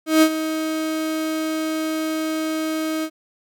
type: tone with ADSR envelope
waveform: 35% pulse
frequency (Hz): 315.6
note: D#4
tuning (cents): +25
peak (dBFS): -8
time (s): 0.06-3.1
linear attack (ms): 160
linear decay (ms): 68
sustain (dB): -12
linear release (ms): 64
effects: none